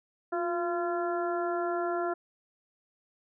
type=harmonic tone with a mistuned harmonic; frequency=343 Hz; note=F4; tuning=31 cents flat; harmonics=1 / 2 / 3 / 4 / 5; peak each=-31 / -32 / -40 / -36 / -45 dBFS; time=0.32-2.14 s; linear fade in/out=10 ms; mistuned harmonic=1; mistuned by=+49 cents; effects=none